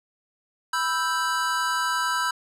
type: chord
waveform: square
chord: E minor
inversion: second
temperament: equal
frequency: 987.8 / 1318.5 / 1568 Hz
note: B5 / E6 / G6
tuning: 0 / 0 / 0 cents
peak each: -28 dBFS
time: 0.73-2.31 s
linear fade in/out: 5 ms
effects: low-pass 11000 Hz 12 dB/octave